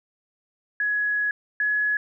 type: tone pair in turn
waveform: sine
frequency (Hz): 1679 / 1690.7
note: G#6 / G#6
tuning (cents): +18 / +30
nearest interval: unison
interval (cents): 12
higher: second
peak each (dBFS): -21 / -20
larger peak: second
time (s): 0.8-1.31 / 1.6-1.97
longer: first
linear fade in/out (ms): 2
effects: none